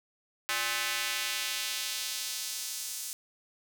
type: tone with high-pass filter sweep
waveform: square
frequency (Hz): 117.1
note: A#2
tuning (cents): +8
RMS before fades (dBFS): -34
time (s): 0.49-3.13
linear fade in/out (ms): 0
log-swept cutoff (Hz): 1600 to 7200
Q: 1
effects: none